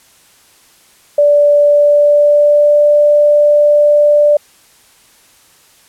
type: tone with pitch glide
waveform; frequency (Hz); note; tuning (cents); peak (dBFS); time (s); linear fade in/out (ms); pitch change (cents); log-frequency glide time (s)
sine; 583 to 589.4; D5 to D5; -13 to +6; -5; 1.18-4.37; 5; +19; 1.57-2.88
effects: white hiss -47 dBFS RMS until 5.88 s + low-pass 12000 Hz 12 dB/octave